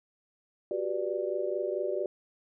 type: chord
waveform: sine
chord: G major seventh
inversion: third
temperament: just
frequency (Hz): 367.5 / 392 / 490 / 588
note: F#4 / G4 / B4 / D5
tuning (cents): -12 / 0 / -14 / +2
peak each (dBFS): -34 / -34 / -37 / -33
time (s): 0.71-2.06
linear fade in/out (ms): 2
effects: none